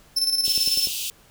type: tone with tremolo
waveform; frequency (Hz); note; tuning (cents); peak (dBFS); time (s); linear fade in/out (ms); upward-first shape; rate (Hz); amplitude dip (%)
40% pulse; 5310; E8; +12; -17; 0.16-0.88; 10; square; 18; 55
type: high-pass noise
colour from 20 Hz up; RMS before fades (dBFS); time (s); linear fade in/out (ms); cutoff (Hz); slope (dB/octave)
pink; -29; 0.45-1.1; 0; 2600; 96
type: click train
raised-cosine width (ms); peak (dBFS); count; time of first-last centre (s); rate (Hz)
2; -25; 5; 0.48-0.872; 10.2
effects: pink hiss -54 dBFS RMS until 1.3 s